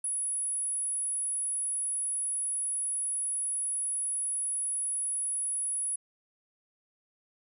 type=tone; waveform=sine; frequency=10230 Hz; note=D#9; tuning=47 cents sharp; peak=-29 dBFS; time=0.04-5.96 s; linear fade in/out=5 ms; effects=none